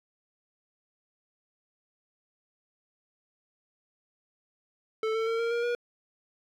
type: tone with pitch steps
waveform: square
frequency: 440 / 447.7 / 455.5 / 463.5 / 471.6 / 479.8 Hz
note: A4 / A4 / A#4 / A#4 / A#4 / A#4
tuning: 0 / +30 / -40 / -10 / +20 / +50 cents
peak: -27 dBFS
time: 5.03-5.75 s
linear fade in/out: 2 ms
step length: 120 ms
effects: low-pass 3000 Hz 12 dB/octave + 10-bit